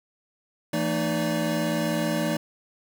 square tone cluster, 166.7 / 225.3 / 307.8 / 581 Hz, E3 / A3 / D#4 / D5, +20 / +41 / -19 / -19 cents, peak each -30 dBFS, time 0.73-2.37 s, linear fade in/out 5 ms, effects 9-bit

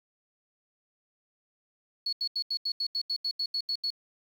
sine tone bursts, 4380 Hz, C#8, 22 cents flat, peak -27 dBFS, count 13, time 2.06-3.904 s, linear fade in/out 5 ms, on 68 ms, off 80 ms, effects 9-bit

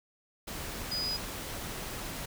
sine tone in noise, 4949 Hz, D#8, 10 cents flat, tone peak -31 dBFS, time 0.91-1.17 s, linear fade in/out 10 ms, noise pink, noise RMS -39 dBFS, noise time 0.47-2.26 s, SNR +5 dB, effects none

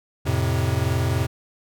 square chord, F major, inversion none, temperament equal, 87.31 / 110 / 130.81 Hz, F2 / A2 / C3, 0 / 0 / 0 cents, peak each -25 dBFS, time 0.25-1.27 s, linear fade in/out 20 ms, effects none

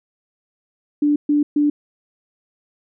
sine tone bursts, 293.7 Hz, D4, in tune, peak -13 dBFS, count 3, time 1.02-1.7 s, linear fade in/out 5 ms, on 140 ms, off 130 ms, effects none

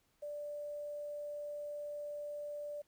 sine tone with quantisation, 587.3 Hz, D5, in tune, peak -40 dBFS, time 0.22-2.82 s, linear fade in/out 10 ms, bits 11, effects pink hiss -75 dBFS RMS until 2.87 s

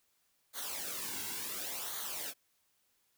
white noise with flanger, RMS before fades -40 dBFS, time 0.53-2.34 s, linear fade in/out 50 ms, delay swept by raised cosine 0.38 to 1.68 ms, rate 0.7 Hz, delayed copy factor -0.7, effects white hiss -75 dBFS RMS until 3.17 s

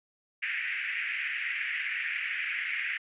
white band-pass noise, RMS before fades -33 dBFS, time 0.42-2.98 s, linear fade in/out 10 ms, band 1700 to 2500 Hz, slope 48 dB/octave, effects resampled to 8000 Hz

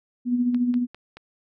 sine tone with tremolo, 244.8 Hz, B3, 15 cents flat, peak -17 dBFS, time 0.25-0.87 s, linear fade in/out 50 ms, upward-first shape sine, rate 14 Hz, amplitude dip 50%
clicks, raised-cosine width 0.3 ms, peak -25 dBFS, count 4, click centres 0.546 / 0.741 / 0.946 / 1.17 s
effects none

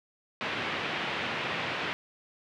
white band-pass noise, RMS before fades -33 dBFS, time 0.41-1.93 s, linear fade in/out 0 ms, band 100 to 3000 Hz, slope 24 dB/octave, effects none

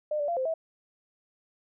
sine tone with pitch steps, 604 / 582 / 686 / 520 / 648 Hz, D5 / D5 / F5 / C5 / E5, +48 / -16 / -31 / -11 / -30 cents, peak -26 dBFS, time 0.11-0.54 s, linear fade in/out 5 ms, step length 86 ms, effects none

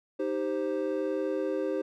triangle chord, C minor, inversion first, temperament equal, 311.1 / 392 / 523.3 Hz, Eb4 / G4 / C5, 0 / 0 / 0 cents, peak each -31 / -30 / -30 dBFS, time 0.19-1.82 s, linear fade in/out 10 ms, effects none

